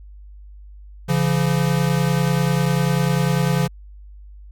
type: tone pair together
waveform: square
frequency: 140 / 170.09 Hz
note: C#3 / F3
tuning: +18 / -45 cents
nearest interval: minor third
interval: 337 cents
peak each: -20 dBFS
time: 1.08-3.68 s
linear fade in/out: 20 ms
effects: added 50 Hz sine -38 dBFS peak until 4.51 s